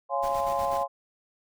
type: chord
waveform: sine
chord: Db major seventh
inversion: none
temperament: just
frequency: 554.4 / 693 / 831.5 / 1039.4 Hz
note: Db5 / F5 / Ab5 / C6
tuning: 0 / -14 / +2 / -12 cents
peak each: -30 dBFS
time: 0.09-0.88 s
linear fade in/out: 50 ms
type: noise with tremolo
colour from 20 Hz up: pink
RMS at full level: -41 dBFS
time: 0.22-0.84 s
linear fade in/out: 20 ms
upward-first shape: square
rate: 8.1 Hz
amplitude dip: 50%
effects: none